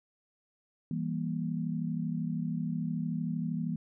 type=chord; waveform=sine; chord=E diminished; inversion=none; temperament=just; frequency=164.81 / 197.78 / 237.3 Hz; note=E3 / G3 / Bb3; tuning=0 / +16 / +31 cents; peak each=-33 / -37 / -35 dBFS; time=0.91-3.76 s; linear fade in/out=2 ms; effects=none